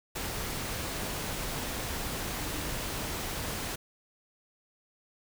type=tone in noise; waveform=sine; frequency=305.7 Hz; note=D#4; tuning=30 cents flat; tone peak=-43 dBFS; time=2.4-2.69 s; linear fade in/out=10 ms; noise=pink; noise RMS=-35 dBFS; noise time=0.15-3.76 s; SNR=-11 dB; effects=none